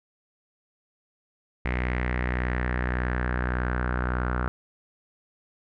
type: tone with low-pass filter sweep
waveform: sawtooth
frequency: 61.74 Hz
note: B1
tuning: in tune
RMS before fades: -27 dBFS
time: 1.65-4.48 s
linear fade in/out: 0 ms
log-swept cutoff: 2100 to 1400 Hz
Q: 5.1
effects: none

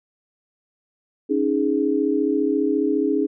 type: chord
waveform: sine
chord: C# suspended second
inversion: none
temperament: just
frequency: 277.2 / 311.8 / 415.8 Hz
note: C#4 / D#4 / G#4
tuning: 0 / +4 / +2 cents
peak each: -22 dBFS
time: 1.29-3.27 s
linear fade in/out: 20 ms
effects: none

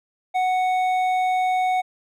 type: tone with hard clipping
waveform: triangle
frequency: 740 Hz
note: F#5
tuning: in tune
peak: -20 dBFS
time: 0.34-1.82 s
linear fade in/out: 20 ms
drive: 11 dB
effects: none

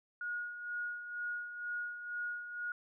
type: tone with tremolo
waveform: sine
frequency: 1443 Hz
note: F#6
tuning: 44 cents flat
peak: -35 dBFS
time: 0.21-2.72 s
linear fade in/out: 2 ms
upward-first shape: sine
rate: 2.1 Hz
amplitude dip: 60%
effects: none

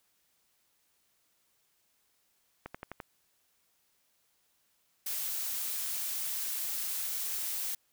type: click train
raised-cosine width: 0.5 ms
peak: -25 dBFS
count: 5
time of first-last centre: 2.66-3.002 s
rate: 11.7 Hz
type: noise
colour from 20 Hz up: blue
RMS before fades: -35 dBFS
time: 5.06-7.75 s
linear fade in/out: 5 ms
effects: white hiss -73 dBFS RMS until 7.92 s

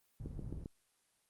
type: low-pass noise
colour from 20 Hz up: white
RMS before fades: -45 dBFS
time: 0.2-0.64 s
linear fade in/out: 2 ms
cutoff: 110 Hz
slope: 12 dB/octave
type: click train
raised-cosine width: 3 ms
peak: -30 dBFS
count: 4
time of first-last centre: 0.26-0.659 s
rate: 7.52 Hz
effects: white hiss -75 dBFS RMS until 1.29 s + Opus 24 kbps

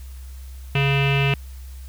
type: tone with low-pass filter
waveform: square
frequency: 138.9 Hz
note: C#3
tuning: 4 cents sharp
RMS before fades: -19 dBFS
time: 0.75-1.34 s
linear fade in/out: 2 ms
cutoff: 2700 Hz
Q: 8.4
effects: added 65 Hz sine -34 dBFS peak until 1.88 s + white hiss -51 dBFS RMS until 1.88 s

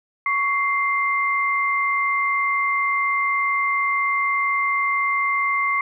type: tone pair together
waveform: sine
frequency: 1117.1 / 2093 Hz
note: C#6 / C7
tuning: +13 / 0 cents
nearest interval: major seventh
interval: 1087 cents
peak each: -21 dBFS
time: 0.26-5.81 s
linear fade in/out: 2 ms
effects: none

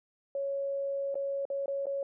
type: tone with dropouts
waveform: sine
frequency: 554.4 Hz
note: C#5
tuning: in tune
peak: -30 dBFS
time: 0.35-2.03 s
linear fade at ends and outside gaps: 2 ms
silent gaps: 1.144-1.154 / 1.453-1.501 / 1.659-1.68 / 1.857-1.867 s
effects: none

